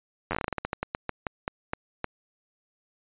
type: slowing click train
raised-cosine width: 0.5 ms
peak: -13 dBFS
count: 20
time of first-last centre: 0.31-2.044 s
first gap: 10 ms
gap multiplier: 1.21
effects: resampled to 8000 Hz